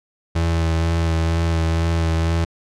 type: tone with vibrato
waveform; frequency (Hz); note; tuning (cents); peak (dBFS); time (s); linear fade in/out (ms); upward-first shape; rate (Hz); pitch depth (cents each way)
35% pulse; 82.41; E2; 0; -15; 0.35-2.45; 10; sine; 2.1; 21
effects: low-pass 7000 Hz 12 dB/octave